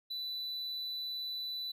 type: tone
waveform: triangle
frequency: 3981 Hz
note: B7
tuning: 13 cents sharp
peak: -35 dBFS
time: 0.1-1.72 s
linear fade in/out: 10 ms
effects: none